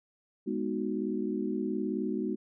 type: chord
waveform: sine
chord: G# minor seventh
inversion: none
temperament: equal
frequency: 207.7 / 246.9 / 311.1 / 370 Hz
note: G#3 / B3 / D#4 / F#4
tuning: 0 / 0 / 0 / 0 cents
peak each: -34 / -35 / -35 / -35 dBFS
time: 0.46-2.36 s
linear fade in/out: 20 ms
effects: none